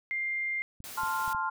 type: tone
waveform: sine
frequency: 2100 Hz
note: C7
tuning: 6 cents sharp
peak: -29 dBFS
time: 0.11-0.62 s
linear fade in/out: 0 ms
type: clicks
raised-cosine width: 5 ms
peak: -34 dBFS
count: 4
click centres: 0.804 / 1.034 / 1.279 / 1.348 s
type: noise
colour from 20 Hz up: white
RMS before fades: -43 dBFS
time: 0.84-1.33 s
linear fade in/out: 0 ms
type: chord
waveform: sine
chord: F major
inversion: first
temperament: equal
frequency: 880 / 1046.5 / 1396.9 Hz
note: A5 / C6 / F6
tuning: 0 / 0 / 0 cents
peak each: -33 / -32 / -33 dBFS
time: 0.97-1.5 s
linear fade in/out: 10 ms
effects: none